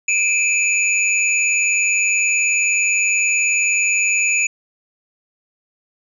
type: tone cluster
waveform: sine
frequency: 2379 / 2580 / 6870 Hz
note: D7 / E7 / A8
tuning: +22 / -38 / -42 cents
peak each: -19 dBFS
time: 0.08-4.47 s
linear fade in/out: 5 ms
effects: none